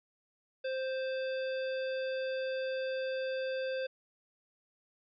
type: harmonic tone with a mistuned harmonic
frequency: 524 Hz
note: C5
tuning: 2 cents sharp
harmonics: 1 / 3 / 5 / 7 / 9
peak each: -33 / -43 / -47 / -50 / -52 dBFS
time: 0.64-3.87 s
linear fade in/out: 10 ms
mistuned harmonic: 7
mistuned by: -60 cents
effects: none